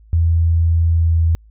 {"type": "tone with pitch glide", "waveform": "sine", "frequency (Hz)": [83.1, 82.24], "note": ["E2", "E2"], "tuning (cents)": [15, -4], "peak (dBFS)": -11, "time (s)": [0.13, 1.35], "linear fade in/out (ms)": 0, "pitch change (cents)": -19, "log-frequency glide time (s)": [0.9, 1.21], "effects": ["added 54 Hz sine -43 dBFS peak until 1.5 s"]}